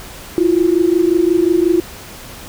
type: tone pair together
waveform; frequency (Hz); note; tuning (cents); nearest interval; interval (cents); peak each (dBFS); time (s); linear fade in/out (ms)
sine; 332.3 / 357.9; E4 / F4; +14 / +42; minor second; 128; -13; 0.38-1.8; 0
effects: pink hiss -34 dBFS RMS until 2.48 s